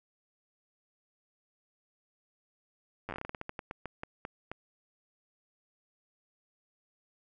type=slowing click train; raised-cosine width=0.5 ms; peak=-23 dBFS; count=19; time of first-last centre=3.09-4.516 s; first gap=9 ms; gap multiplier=1.22; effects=none